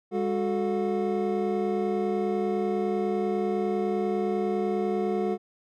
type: tone cluster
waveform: triangle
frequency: 202.8 / 368.8 / 438.8 / 720 Hz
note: G#3 / F#4 / A4 / F#5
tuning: -41 / -6 / -5 / -47 cents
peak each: -28 / -26 / -28 / -32 dBFS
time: 0.11-5.38 s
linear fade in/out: 50 ms
effects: none